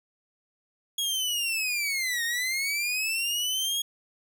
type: linear two-way sweep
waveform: sawtooth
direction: down then up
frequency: 3322 to 1833 to 3315 Hz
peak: -23 dBFS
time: 0.98-3.82 s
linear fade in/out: 5 ms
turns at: 2.24 s
effects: none